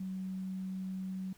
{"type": "tone", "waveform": "sine", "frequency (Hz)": 188.3, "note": "F#3", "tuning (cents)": 31, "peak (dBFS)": -36, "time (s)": [0, 1.33], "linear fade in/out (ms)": 5, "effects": ["pink hiss -63 dBFS RMS until 1.37 s"]}